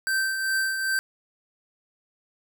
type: tone with tremolo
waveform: square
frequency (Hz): 1557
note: G6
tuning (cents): -12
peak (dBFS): -22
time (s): 0.07-0.99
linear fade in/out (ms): 0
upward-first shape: triangle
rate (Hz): 2.5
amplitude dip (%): 50
effects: none